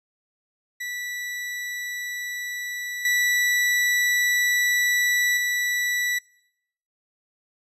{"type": "tone with level steps", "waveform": "40% pulse", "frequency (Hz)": 1961, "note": "B6", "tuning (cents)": -13, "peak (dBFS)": [-28, -18, -21], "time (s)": [0.8, 6.19], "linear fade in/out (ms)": 10, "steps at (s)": [3.05, 5.37], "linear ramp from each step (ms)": 2, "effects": ["noise-tail reverb RT60 0.8 s tail -24 dB re dry", "resampled to 32000 Hz"]}